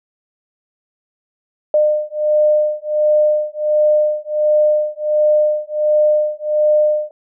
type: beating tone pair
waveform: sine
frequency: 604 / 605.4 Hz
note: D5 / D#5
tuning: +48 / -48 cents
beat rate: 1.4 Hz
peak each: -15 dBFS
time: 1.74-7.11 s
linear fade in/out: 2 ms
effects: none